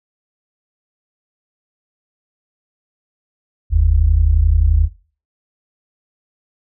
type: tone pair together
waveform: sine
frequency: 46.33 / 77.78 Hz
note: F#1 / D#2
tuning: +3 / 0 cents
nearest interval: major sixth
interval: 897 cents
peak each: -12 dBFS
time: 3.7-4.89 s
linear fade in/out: 50 ms
effects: noise-tail reverb RT60 0.4 s tail -21 dB re dry